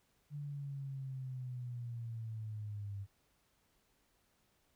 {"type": "linear sweep", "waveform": "sine", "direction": "down", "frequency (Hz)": [146.83, 98], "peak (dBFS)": -40, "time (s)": [0.3, 3.07], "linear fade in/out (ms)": 50, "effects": ["pink hiss -75 dBFS RMS until 4.75 s"]}